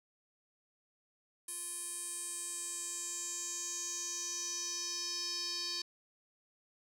square tone with band-pass filter sweep, 348.9 Hz, F4, 2 cents flat, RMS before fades -40 dBFS, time 1.48-5.82 s, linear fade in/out 5 ms, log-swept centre 9800 to 4800 Hz, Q 6, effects none

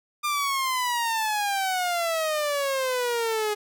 sawtooth exponential sweep, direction down, 1207 to 415.3 Hz, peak -20 dBFS, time 0.23-3.55 s, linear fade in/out 20 ms, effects none

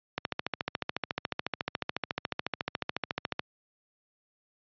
click train, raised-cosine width 0.3 ms, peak -13 dBFS, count 46, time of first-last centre 0.18-3.394 s, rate 14 Hz, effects high-pass 100 Hz 12 dB/octave + resampled to 11025 Hz

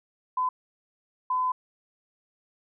sine tone bursts at uneven times, 1013 Hz, B5, 44 cents sharp, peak -23 dBFS, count 2, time 0.37-0.49 / 1.3-1.52 s, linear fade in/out 5 ms, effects none

